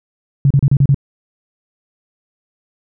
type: tone bursts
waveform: sine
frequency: 138.59 Hz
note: C#3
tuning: in tune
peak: -7 dBFS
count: 6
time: 0.45-0.945 s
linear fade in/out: 2 ms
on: 55 ms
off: 33 ms
effects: none

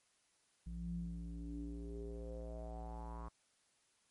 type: tone with low-pass filter sweep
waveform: square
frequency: 57.4 Hz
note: A#1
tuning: 26 cents flat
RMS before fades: -45 dBFS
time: 0.66-3.29 s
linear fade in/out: 10 ms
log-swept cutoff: 140 to 1100 Hz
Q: 6.1
effects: white hiss -75 dBFS RMS until 4.1 s + MP3 48 kbps

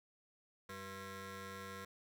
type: ring-modulated tone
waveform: 15% pulse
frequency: 288.9 Hz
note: D4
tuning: 28 cents flat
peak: -37 dBFS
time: 0.69-1.85 s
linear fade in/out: 5 ms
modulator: 774 Hz
effects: none

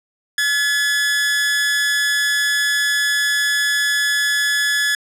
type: tone with amplitude modulation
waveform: sawtooth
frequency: 1705 Hz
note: G#6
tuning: 45 cents sharp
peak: -10 dBFS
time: 0.38-4.95 s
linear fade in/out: 2 ms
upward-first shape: sine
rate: 286 Hz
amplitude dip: 45%
effects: low-pass 11000 Hz 12 dB/octave

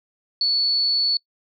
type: tone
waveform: sine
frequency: 4435 Hz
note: C#8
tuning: in tune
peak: -17 dBFS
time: 0.41-1.17 s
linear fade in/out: 2 ms
effects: noise-tail reverb RT60 0.1 s tail -26 dB re dry

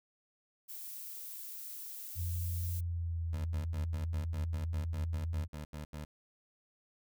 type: noise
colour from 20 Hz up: violet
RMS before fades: -45 dBFS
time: 0.68-2.81 s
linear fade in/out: 20 ms
type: tone with pitch glide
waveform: sine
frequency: 87 to 83.26 Hz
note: F2 to E2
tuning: -6 to +18 cents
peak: -33 dBFS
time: 2.15-5.48 s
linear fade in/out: 50 ms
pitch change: -76 cents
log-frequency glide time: 2.69-3.21 s
type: tone bursts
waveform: 20% pulse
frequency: 75.7 Hz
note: D#2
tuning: 47 cents flat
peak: -36 dBFS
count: 14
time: 3.33-6.05 s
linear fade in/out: 5 ms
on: 120 ms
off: 80 ms
effects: none

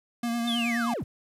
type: tone with vibrato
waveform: square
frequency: 234.8 Hz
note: A#3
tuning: 13 cents sharp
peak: -27 dBFS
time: 0.23-0.94 s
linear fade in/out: 5 ms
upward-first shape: sine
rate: 9.4 Hz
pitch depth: 25 cents each way
type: linear sweep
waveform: triangle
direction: down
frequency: 3665 to 52.1 Hz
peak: -27 dBFS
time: 0.47-1.04 s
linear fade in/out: 10 ms
effects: resampled to 32000 Hz + 10-bit

